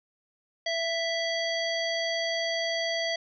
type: harmonic tone with a mistuned harmonic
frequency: 659.3 Hz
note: E5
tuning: in tune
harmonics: 1 / 3 / 5 / 7 / 9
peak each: -30 / -32 / -34 / -35 / -43 dBFS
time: 0.66-3.16 s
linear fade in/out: 5 ms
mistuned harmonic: 1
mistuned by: +17 cents
effects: none